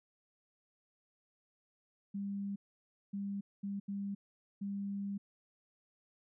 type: tone bursts at uneven times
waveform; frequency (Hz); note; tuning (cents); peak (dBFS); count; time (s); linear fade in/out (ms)
sine; 199.6; G3; +32; -36; 5; 2.14-2.56 / 3.13-3.41 / 3.63-3.8 / 3.88-4.15 / 4.61-5.18; 10
effects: none